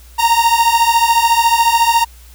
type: beating tone pair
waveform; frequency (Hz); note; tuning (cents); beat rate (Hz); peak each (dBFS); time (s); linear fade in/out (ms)
45% pulse; 920 / 934; A#5 / A#5; -23 / +3; 14; -13; 0.18-2.05; 20
effects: added 60 Hz sine -38 dBFS peak until 2.34 s + white hiss -46 dBFS RMS until 2.34 s